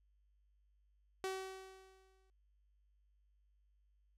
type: tone with exponential decay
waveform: sawtooth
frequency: 380.2 Hz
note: F#4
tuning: 47 cents sharp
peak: -33 dBFS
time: 1.24-2.3 s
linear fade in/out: 0 ms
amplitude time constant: 230 ms
effects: added 50 Hz sine -70 dBFS peak until 4.17 s + low-pass 11000 Hz 12 dB/octave